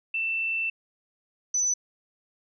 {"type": "tone pair in turn", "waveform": "sine", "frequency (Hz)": [2671, 5996], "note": ["E7", "F#8"], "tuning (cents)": [22, 22], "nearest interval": "octave + major second", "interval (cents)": 1400, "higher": "second", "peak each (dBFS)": [-25, -22], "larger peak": "second", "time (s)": [[0.14, 0.7], [1.54, 1.74]], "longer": "first", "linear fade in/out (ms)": 5, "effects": []}